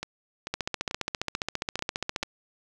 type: two click trains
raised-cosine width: 0.2 ms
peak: -11 / -16 dBFS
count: 26 / 6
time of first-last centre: 0.54-2.229 / 0.03-2.233 s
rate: 14.8 / 2.27 Hz
effects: none